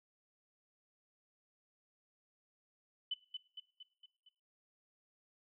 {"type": "tone with echo", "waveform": "sine", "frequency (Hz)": 3003, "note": "F#7", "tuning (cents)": 25, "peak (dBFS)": -34, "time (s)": [3.11, 3.14], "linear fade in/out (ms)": 5, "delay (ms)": 230, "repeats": 5, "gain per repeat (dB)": -5, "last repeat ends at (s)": 4.29, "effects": ["noise-tail reverb RT60 0.6 s tail -18 dB re dry"]}